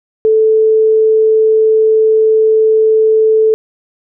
sine tone, 438.4 Hz, A4, 6 cents flat, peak -6 dBFS, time 0.25-3.54 s, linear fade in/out 0 ms, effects none

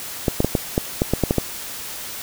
clicks, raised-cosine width 2 ms, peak -3 dBFS, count 10, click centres 0.282 / 0.404 / 0.446 / 0.552 / 0.779 / 1.019 / 1.136 / 1.237 / 1.309 / 1.383 s, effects white hiss -32 dBFS RMS until 2.22 s

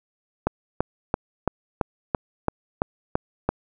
click train, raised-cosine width 1 ms, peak -6 dBFS, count 10, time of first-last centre 0.47-3.49 s, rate 2.98 Hz, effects none

